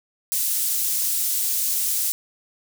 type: high-pass noise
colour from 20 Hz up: pink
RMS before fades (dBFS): -23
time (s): 0.32-2.12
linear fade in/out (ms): 0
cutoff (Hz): 8800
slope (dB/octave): 12
effects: none